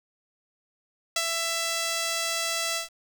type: tone with ADSR envelope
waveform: 5% pulse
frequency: 665 Hz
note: E5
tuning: 15 cents sharp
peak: -11 dBFS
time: 1.16-2.89 s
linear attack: 4 ms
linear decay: 46 ms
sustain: -4 dB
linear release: 130 ms
effects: 8-bit

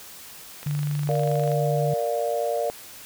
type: click train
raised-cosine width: 0.3 ms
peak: -23 dBFS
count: 23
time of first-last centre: 0.63-1.517 s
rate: 24.8 Hz
type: tone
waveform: sine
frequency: 146.83 Hz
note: D3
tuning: in tune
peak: -23 dBFS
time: 0.66-1.94 s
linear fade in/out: 5 ms
type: chord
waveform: sine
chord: Bb major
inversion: none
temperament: equal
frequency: 466.2 / 587.3 / 698.5 Hz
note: Bb4 / D5 / F5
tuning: 0 / 0 / 0 cents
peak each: -27 / -26 / -28 dBFS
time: 1.09-2.7 s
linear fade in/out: 0 ms
effects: white hiss -43 dBFS RMS until 3.05 s

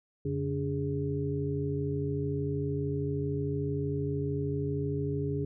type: tone cluster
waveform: sine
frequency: 90.5 / 143.6 / 287.6 / 412.4 Hz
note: F#2 / D3 / D4 / G#4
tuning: -38 / -39 / -36 / -12 cents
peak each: -37 / -32 / -36 / -34 dBFS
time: 0.25-5.45 s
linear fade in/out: 5 ms
effects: none

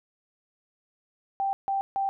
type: tone bursts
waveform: sine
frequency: 784 Hz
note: G5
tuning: in tune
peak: -24 dBFS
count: 3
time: 1.4-2.09 s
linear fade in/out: 0 ms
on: 130 ms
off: 150 ms
effects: none

